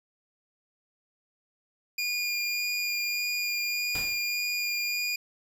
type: tone with vibrato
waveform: 25% pulse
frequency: 2423 Hz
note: D#7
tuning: 47 cents flat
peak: -24 dBFS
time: 1.98-5.16 s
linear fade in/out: 5 ms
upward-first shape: sine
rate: 1.7 Hz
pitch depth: 9 cents each way
type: noise with exponential decay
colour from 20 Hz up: pink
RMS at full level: -35 dBFS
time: 3.95-4.32 s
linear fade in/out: 1 ms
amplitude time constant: 80 ms
effects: none